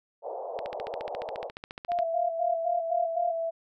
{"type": "band-pass noise", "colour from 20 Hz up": "pink", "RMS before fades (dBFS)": -36, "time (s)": [0.22, 1.51], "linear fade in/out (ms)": 50, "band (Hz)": [460, 830], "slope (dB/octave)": 48}
{"type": "click train", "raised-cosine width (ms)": 0.3, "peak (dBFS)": -22, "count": 21, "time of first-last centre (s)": [0.59, 1.989], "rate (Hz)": 14.3}
{"type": "tone bursts", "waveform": "sine", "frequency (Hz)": 698.5, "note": "F5", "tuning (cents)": 0, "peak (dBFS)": -25, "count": 6, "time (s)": [1.88, 3.32], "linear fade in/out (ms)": 20, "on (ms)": 170, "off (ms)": 84}
{"type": "tone with tremolo", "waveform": "sine", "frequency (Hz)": 661, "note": "E5", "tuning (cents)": 5, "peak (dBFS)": -27, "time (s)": [1.97, 3.51], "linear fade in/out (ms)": 20, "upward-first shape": "triangle", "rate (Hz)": 2.2, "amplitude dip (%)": 30}
{"effects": []}